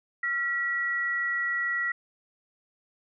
sine tone pair together, 1374.4 / 1933 Hz, F6 / B6, -28 / -38 cents, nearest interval tritone, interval 590 cents, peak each -34 / -26 dBFS, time 0.23-1.92 s, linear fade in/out 5 ms, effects none

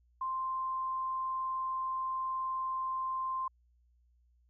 sine tone, 1046.5 Hz, C6, in tune, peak -32 dBFS, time 0.21-3.48 s, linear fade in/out 5 ms, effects added 60 Hz sine -65 dBFS peak until 4.49 s

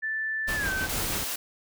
sine tone with pitch glide, 1760 to 1541 Hz, A6 to G6, 0 to -30 cents, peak -27 dBFS, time 0.02-0.87 s, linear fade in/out 20 ms, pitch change -230 cents, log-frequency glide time 0.56-0.7 s
pink noise with tremolo, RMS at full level -31 dBFS, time 0.47-1.25 s, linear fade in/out 20 ms, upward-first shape triangle, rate 6.3 Hz, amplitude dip 35%
white high-pass noise, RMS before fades -32 dBFS, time 0.89-1.36 s, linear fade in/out 5 ms, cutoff 240 Hz, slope 12 dB/octave
effects none

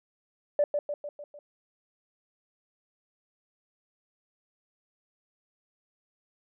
sine tone with echo, 585 Hz, D5, 7 cents flat, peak -19 dBFS, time 0.59-0.64 s, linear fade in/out 2 ms, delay 150 ms, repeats 5, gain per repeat -5 dB, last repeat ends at 1.39 s, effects tanh soft clip ceiling -15 dBFS

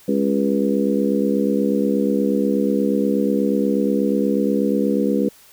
harmonic tone with a mistuned harmonic, 68.3 Hz, C#2, 25 cents flat, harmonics 3 / 4 / 5 / 6 / 7, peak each -20 / -21 / -26 / -25 / -23 dBFS, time 0.08-5.29 s, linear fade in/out 5 ms, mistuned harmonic 7, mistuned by +41 cents, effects white hiss -49 dBFS RMS until 5.52 s

